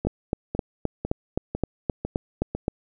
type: two click trains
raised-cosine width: 2 ms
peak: -9 / -14 dBFS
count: 11 / 6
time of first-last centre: 0.07-2.681 / 0.05-2.55 s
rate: 3.83 / 2 Hz
effects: none